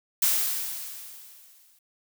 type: noise with exponential decay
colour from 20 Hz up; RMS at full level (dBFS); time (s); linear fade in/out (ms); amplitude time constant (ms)
blue; -21; 0.22-1.79; 5; 340
effects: none